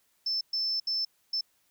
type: tone bursts at uneven times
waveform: sine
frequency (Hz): 5290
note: E8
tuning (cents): +5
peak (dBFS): -26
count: 4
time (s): 0.26-0.41 / 0.53-0.8 / 0.87-1.05 / 1.33-1.41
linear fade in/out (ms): 5
effects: tanh soft clip ceiling -22 dBFS + white hiss -70 dBFS RMS until 1.7 s